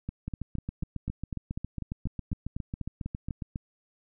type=two click trains; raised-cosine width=5 ms; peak=-21 / -21 dBFS; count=14 / 25; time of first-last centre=0.09-3.308 / 0.28-3.559 s; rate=4.04 / 7.32 Hz; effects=none